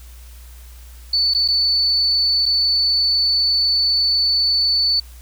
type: tone with dropouts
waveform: sine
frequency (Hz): 4486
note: C#8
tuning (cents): +20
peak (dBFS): -14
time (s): 1.13-5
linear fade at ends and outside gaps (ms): 5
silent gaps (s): 1.338-1.347 / 1.479-1.484 / 2.457-2.461
effects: added 60 Hz sine -37 dBFS peak until 5.21 s + white hiss -48 dBFS RMS until 5.21 s

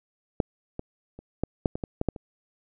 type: clicks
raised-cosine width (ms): 2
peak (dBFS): -8 / -19 / -29 / -12 / -8 / -18 / -17 / -12 / -10 / -25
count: 10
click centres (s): 0.402 / 0.794 / 1.19 / 1.436 / 1.658 / 1.755 / 1.838 / 2.014 / 2.087 / 2.162
effects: none

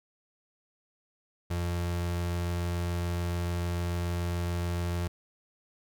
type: tone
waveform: 35% pulse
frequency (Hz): 86.9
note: F2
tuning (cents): -8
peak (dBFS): -27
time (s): 1.5-5.08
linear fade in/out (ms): 10
effects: none

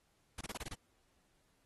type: noise bursts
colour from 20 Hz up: pink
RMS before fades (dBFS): -43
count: 7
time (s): 0.38-0.74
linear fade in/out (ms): 5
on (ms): 30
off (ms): 25
effects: pink hiss -75 dBFS RMS until 1.65 s + AAC 32 kbps

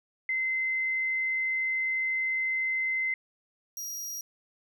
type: tone pair in turn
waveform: sine / sawtooth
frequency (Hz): 2063 / 5715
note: C7 / F8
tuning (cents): -25 / +39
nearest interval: octave + tritone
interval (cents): 1764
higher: second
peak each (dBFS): -26 / -32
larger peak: first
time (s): 0.29-3.14 / 3.77-4.21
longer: first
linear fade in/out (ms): 2
effects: none

